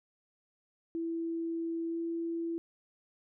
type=tone with pitch glide; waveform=sine; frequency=331.5 to 334 Hz; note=E4 to E4; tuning=+10 to +23 cents; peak=-32 dBFS; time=0.95-2.58 s; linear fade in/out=0 ms; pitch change=+13 cents; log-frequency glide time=1.88-1.98 s; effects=none